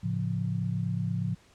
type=chord; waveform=sine; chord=A augmented; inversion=none; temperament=equal; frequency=110 / 138.59 / 174.61 Hz; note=A2 / C#3 / E#3; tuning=0 / 0 / 0 cents; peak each=-31 / -33 / -31 dBFS; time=0.03-1.35 s; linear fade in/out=10 ms; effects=pink hiss -60 dBFS RMS until 1.54 s + low-pass 8000 Hz 12 dB/octave